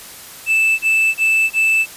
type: tone bursts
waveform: triangle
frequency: 2637 Hz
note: E7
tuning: in tune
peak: -10 dBFS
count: 4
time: 0.46-1.861 s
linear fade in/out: 50 ms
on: 330 ms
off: 27 ms
effects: white hiss -36 dBFS RMS until 1.96 s + resampled to 32000 Hz